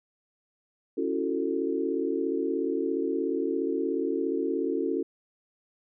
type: chord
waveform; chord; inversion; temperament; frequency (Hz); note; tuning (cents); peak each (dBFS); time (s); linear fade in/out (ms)
sine; F# minor seventh; second; just; 277.5 / 333 / 370 / 444; C#4 / E4 / F#4 / A4; +2 / +18 / 0 / +16; -31; 0.97-5.03; 10
effects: none